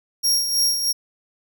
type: tone with tremolo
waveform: sawtooth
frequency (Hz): 5588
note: F8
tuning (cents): 0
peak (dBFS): -13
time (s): 0.23-0.93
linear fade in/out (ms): 20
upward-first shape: sine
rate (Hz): 3.1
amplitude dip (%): 55
effects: none